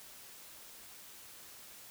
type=silence; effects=white hiss -53 dBFS RMS until 1.9 s